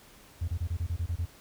triangle tone bursts, 84.8 Hz, E2, 50 cents sharp, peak -24 dBFS, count 9, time 0.41-1.256 s, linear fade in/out 10 ms, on 70 ms, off 27 ms, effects tanh soft clip ceiling -24 dBFS + pink hiss -55 dBFS RMS until 1.4 s

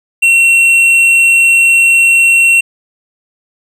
sine tone with tanh clipping, 2724 Hz, F7, 44 cents flat, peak -6 dBFS, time 0.22-2.61 s, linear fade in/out 10 ms, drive 8 dB, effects none

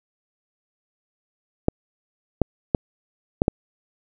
clicks, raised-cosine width 2 ms, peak -3 dBFS, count 5, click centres 1.684 / 2.417 / 2.748 / 3.419 / 3.481 s, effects none

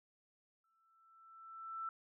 sine tone with exponential growth, 1330 Hz, E6, 15 cents sharp, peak -38 dBFS, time 0.64-1.89 s, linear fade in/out 2 ms, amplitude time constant 270 ms, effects none

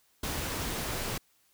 pink noise, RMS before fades -34 dBFS, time 0.23-1.18 s, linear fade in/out 5 ms, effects white hiss -68 dBFS RMS until 1.53 s

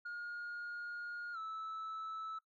sine tone with pitch glide, 1427 to 1308.6 Hz, F6 to E6, +37 to -13 cents, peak -38 dBFS, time 0.05-2.39 s, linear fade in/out 10 ms, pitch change -150 cents, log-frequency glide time 1.33-1.38 s, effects noise-tail reverb RT60 0.1 s tail -19 dB re dry + tanh soft clip ceiling -40 dBFS

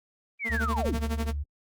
sine linear sweep, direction down, 2366 to 53.4 Hz, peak -28 dBFS, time 0.39-0.98 s, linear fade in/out 50 ms
sawtooth tone with tremolo, 227.2 Hz, A#3, 44 cents flat, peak -24 dBFS, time 0.44-1.34 s, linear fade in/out 50 ms, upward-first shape sine, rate 12 Hz, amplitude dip 90%
sine tone with vibrato, 72 Hz, D2, 34 cents flat, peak -28 dBFS, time 0.49-1.44 s, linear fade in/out 20 ms, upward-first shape sine, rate 1.7 Hz, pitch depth 12 cents each way
effects Opus 24 kbps

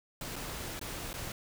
pink noise with dropouts, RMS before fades -40 dBFS, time 0.21-1.32 s, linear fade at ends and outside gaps 2 ms, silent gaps 0.359-0.362 / 0.794-0.813 / 1.131-1.139 s, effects none

